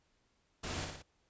pink noise with echo, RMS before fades -40 dBFS, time 0.63-0.85 s, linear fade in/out 10 ms, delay 58 ms, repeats 3, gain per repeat -4 dB, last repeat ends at 1.024 s, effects pink hiss -75 dBFS RMS until 1.29 s + resampled to 16000 Hz

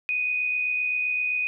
sine tone with amplitude modulation, 2488 Hz, D#7, 1 cent flat, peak -21 dBFS, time 0.09-1.47 s, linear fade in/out 0 ms, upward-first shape sine, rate 67.7 Hz, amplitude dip 40%, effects none

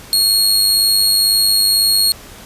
sawtooth tone with amplitude modulation, 4299 Hz, C8, 46 cents sharp, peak -6 dBFS, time 0.13-2.12 s, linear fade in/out 0 ms, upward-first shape sine, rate 102 Hz, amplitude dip 40%, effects pink hiss -37 dBFS RMS until 2.45 s + resampled to 32000 Hz

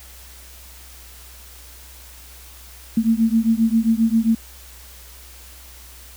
sine beating tone pair, 222.4 / 229.9 Hz, A3 / A#3, +19 / -24 cents, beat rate 7.5 Hz, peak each -17 / -18 dBFS, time 2.97-4.35 s, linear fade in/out 5 ms, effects added 62 Hz sine -43 dBFS peak until 6.16 s + white hiss -44 dBFS RMS until 6.16 s

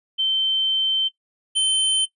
sine / square tone pair in turn, 3100 / 3088 Hz, G7 / G7, -20 / -27 cents, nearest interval unison, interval 7 cents, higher first, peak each -17 dBFS, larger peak neither, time 0.18-1.09 / 1.55-2.06 s, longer first, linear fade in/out 20 ms, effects noise-tail reverb RT60 0.1 s tail -17 dB re dry + resampled to 24000 Hz

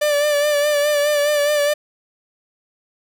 45% pulse tone with vibrato, 587.3 Hz, D5, in tune, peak -15 dBFS, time 0.01-1.74 s, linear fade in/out 10 ms, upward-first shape sine, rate 4.8 Hz, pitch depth 36 cents each way, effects none

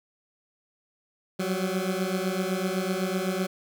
20% pulse beating tone pair, 183.1 / 191 Hz, F#3 / G3, -18 / -45 cents, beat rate 7.9 Hz, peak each -24 dBFS, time 1.39-3.47 s, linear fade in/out 10 ms, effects 10-bit

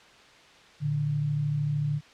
sine tone pair together, 114.68 / 147.9 Hz, A#2 / D3, -28 / +13 cents, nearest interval major third, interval 441 cents, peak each -34 / -25 dBFS, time 0.8-2.01 s, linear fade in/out 50 ms, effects white hiss -53 dBFS RMS until 2.13 s + low-pass 4000 Hz 12 dB/octave

